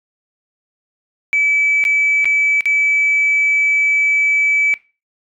sine tone with dropouts, 2300 Hz, D7, 37 cents flat, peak -11 dBFS, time 1.33-4.74 s, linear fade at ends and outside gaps 0 ms, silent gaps 1.84-1.851 / 2.245-2.255 / 2.608-2.656 s, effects noise-tail reverb RT60 0.3 s tail -19 dB re dry + tanh soft clip ceiling -7 dBFS

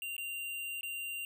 square tone with dropouts, 2777 Hz, F7, 10 cents flat, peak -38 dBFS, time 0.02-1.25 s, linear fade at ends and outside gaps 1 ms, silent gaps 0.166-0.18 / 0.81-0.831 s, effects none

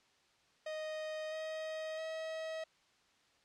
45% pulse tone with pitch steps, 622.3 / 630.6 / 639.1 Hz, D#5 / D#5 / D#5, 0 / +23 / +46 cents, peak -39 dBFS, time 0.66-2.64 s, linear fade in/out 5 ms, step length 660 ms, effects white hiss -70 dBFS RMS until 3.44 s + low-pass 5000 Hz 12 dB/octave

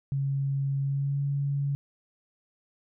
sine tone with pitch glide, 137.9 to 140.8 Hz, C#3 to C#3, -9 to +27 cents, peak -25 dBFS, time 0.12-1.75 s, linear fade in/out 0 ms, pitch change +36 cents, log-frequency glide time 0.81-1.21 s, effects none

